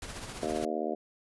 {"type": "noise with tremolo", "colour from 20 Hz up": "pink", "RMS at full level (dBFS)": -39, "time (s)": [0.02, 0.65], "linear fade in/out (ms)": 2, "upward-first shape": "triangle", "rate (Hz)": 15, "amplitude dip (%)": 55}
{"type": "harmonic tone", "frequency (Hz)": 77.8, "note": "D#2", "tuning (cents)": 0, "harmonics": [3, 4, 5, 6, 7, 8, 9], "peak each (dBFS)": [-38, -37, -36, -39, -40, -37, -37], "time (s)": [0.42, 0.95], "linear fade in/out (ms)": 10}
{"effects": ["resampled to 24000 Hz"]}